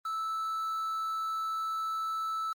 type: tone with quantisation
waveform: triangle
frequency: 1313 Hz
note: E6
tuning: 7 cents flat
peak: -29 dBFS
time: 0.05-2.53 s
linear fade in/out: 5 ms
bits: 9
effects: Opus 32 kbps